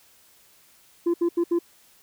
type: tone bursts at uneven times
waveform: sine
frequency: 342.7 Hz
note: F4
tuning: 33 cents flat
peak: -16 dBFS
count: 4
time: 1.06-1.14 / 1.21-1.29 / 1.37-1.44 / 1.51-1.59 s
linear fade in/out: 10 ms
effects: tanh soft clip ceiling -18 dBFS + white hiss -57 dBFS RMS until 2.02 s